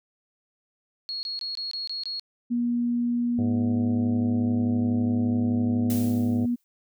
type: tone bursts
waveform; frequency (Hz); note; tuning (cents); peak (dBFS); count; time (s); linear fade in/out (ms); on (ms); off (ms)
sine; 4314; C#8; -48; -29; 7; 1.09-2.196; 0; 140; 21
type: tone with pitch glide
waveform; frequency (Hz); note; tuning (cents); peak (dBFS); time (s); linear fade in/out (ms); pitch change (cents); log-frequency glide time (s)
sine; 239.5 to 241.3; A#3 to B3; +47 to -40; -22; 2.5-6.56; 20; +13; 2.91-4.84
type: harmonic tone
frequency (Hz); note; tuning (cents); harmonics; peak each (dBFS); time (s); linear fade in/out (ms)
104.7; G#2; +15; 1 / 2 / 3 / 4 / 5 / 6 / 7; -28 / -34 / -38 / -40 / -42 / -44 / -45; 3.38-6.46; 10
type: noise with exponential decay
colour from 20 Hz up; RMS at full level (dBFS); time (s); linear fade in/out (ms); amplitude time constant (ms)
blue; -33; 5.9-6.64; 0; 160
effects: none